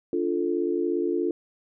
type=chord; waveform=sine; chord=D minor; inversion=none; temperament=equal with one note detuned; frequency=292.1 / 349.2 / 440 Hz; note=D4 / F4 / A4; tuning=-9 / 0 / 0 cents; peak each=-29 / -25 / -29 dBFS; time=0.13-1.31 s; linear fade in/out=2 ms; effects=none